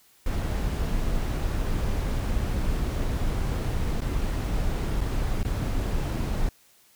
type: noise with dropouts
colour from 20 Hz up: brown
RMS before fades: -26 dBFS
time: 0.26-6.49 s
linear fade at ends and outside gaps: 2 ms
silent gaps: 4.007-4.016 / 5.008-5.012 / 5.431-5.448 s
effects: white hiss -59 dBFS RMS until 6.95 s

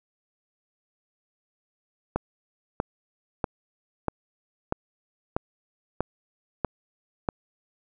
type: click train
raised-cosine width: 1 ms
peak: -10 dBFS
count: 9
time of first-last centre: 2.16-7.288 s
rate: 1.56 Hz
effects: none

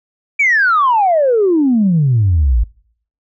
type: exponential sweep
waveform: sine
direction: down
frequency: 2358 to 51.91 Hz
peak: -8 dBFS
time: 0.39-2.64 s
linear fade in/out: 10 ms
effects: noise-tail reverb RT60 0.6 s tail -24 dB re dry + tanh soft clip ceiling -5 dBFS

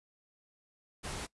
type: noise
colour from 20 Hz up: pink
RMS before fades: -40 dBFS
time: 1.03-1.27 s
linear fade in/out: 20 ms
effects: noise-tail reverb RT60 0.1 s tail -20 dB re dry + resampled to 24000 Hz

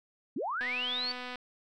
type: linear sweep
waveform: sine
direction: up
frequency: 196.2 to 4612 Hz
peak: -31 dBFS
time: 0.36-1.12 s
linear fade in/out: 5 ms
type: click train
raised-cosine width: 0.3 ms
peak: -25 dBFS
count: 187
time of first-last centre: 0.61-1.357 s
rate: 249 Hz
effects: none

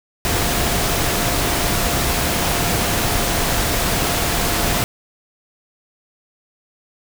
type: tone in noise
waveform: sine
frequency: 698.5 Hz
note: F5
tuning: in tune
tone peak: -29 dBFS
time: 0.25-4.84 s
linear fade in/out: 0 ms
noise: pink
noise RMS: -19 dBFS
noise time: 0.25-4.84 s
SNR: -13 dB
effects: none

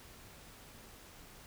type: silence
effects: pink hiss -55 dBFS RMS until 1.46 s

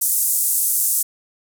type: band-pass noise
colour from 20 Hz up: white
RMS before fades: -19 dBFS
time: 0.01-1.03 s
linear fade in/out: 10 ms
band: 7900 to 14000 Hz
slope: 24 dB/octave
effects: none

